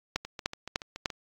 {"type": "two click trains", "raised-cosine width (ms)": 0.2, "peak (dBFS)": [-10, -21], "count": [4, 7], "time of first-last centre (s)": [[0.16, 1.058], [0.25, 1.102]], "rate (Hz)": [3.34, 7.04], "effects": ["AAC 64 kbps"]}